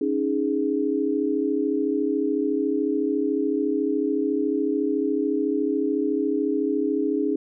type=chord; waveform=sine; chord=C# suspended second; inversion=none; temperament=equal; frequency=277.2 / 311.1 / 415.3 Hz; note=C#4 / D#4 / G#4; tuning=0 / 0 / 0 cents; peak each=-25 dBFS; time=0.01-7.36 s; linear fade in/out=5 ms; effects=none